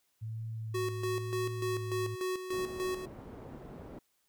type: tone with vibrato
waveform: sine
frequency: 110 Hz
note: A2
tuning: in tune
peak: -36 dBFS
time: 0.21-2.16 s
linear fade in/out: 20 ms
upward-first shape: sine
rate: 1 Hz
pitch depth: 34 cents each way
type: tone with tremolo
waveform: square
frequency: 370 Hz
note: F#4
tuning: in tune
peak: -32 dBFS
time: 0.74-3.06 s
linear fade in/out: 10 ms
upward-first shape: square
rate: 3.4 Hz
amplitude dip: 60%
type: low-pass noise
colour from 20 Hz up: white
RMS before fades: -47 dBFS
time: 2.52-3.99 s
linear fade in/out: 5 ms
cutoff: 440 Hz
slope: 12 dB/octave
effects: white hiss -75 dBFS RMS until 4.28 s